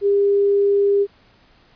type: tone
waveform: sine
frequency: 401.9 Hz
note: G4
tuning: 43 cents sharp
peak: -13 dBFS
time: 0.01-1.07 s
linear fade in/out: 50 ms
effects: pink hiss -54 dBFS RMS until 1.75 s + resampled to 11025 Hz